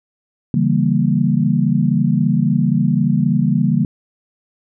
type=chord; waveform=sine; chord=C# diminished seventh; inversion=none; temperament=equal with one note detuned; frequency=141.01 / 164.81 / 196 / 233.1 Hz; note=C#3 / E3 / G3 / Bb3; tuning=+30 / 0 / 0 / 0 cents; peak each=-18 dBFS; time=0.54-3.85 s; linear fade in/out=2 ms; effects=none